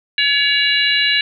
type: harmonic tone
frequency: 566 Hz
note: C#5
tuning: 36 cents sharp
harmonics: 3 / 4 / 5 / 6 / 7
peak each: -19 / -20 / -17 / -29 / -18 dBFS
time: 0.18-1.21 s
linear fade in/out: 2 ms
effects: none